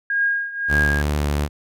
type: tone with tremolo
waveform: sine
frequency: 1628 Hz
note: G#6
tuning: 35 cents flat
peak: -15 dBFS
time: 0.1-1.02 s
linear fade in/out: 2 ms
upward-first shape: triangle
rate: 1.8 Hz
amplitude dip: 85%
type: tone with vibrato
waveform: sawtooth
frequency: 73.42 Hz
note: D2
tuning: in tune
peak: -15 dBFS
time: 0.68-1.49 s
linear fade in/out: 50 ms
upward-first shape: sine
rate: 2.8 Hz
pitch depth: 17 cents each way
effects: none